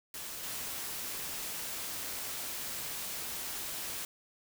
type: noise with level steps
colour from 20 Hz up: white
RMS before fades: -42 / -39 dBFS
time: 0.14-4.05 s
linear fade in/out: 2 ms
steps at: 0.43 s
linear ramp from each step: 5 ms
effects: none